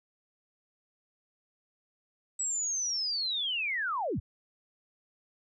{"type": "linear sweep", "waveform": "sine", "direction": "down", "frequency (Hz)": [7890, 40.15], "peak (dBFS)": -29, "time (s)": [2.39, 4.2], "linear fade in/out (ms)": 10, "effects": []}